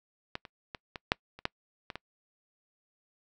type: clicks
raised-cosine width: 0.3 ms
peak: -18 / -28 / -22 / -22 / -7 / -30 / -12 / -22 / -21 dBFS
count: 9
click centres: 0.354 / 0.452 / 0.748 / 0.958 / 1.119 / 1.39 / 1.454 / 1.902 / 1.956 s
effects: noise-tail reverb RT60 0.1 s tail -26 dB re dry